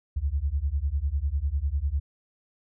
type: beating tone pair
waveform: sine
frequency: 66.1 / 76.1 Hz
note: C2 / D#2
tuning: +18 / -38 cents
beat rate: 10 Hz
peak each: -27 dBFS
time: 0.16-2 s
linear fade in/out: 10 ms
effects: none